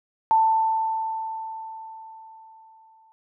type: tone with exponential decay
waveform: sine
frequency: 888 Hz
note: A5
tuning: 16 cents sharp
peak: -14 dBFS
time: 0.31-3.12 s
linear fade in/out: 0 ms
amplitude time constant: 610 ms
effects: none